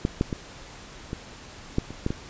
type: clicks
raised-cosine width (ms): 3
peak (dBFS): -9 / -8 / -14 / -17 / -9 / -23 / -11 / -14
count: 8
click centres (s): 0.051 / 0.211 / 0.328 / 1.131 / 1.784 / 1.906 / 2.064 / 2.105
effects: pink hiss -44 dBFS RMS until 2.29 s + resampled to 16000 Hz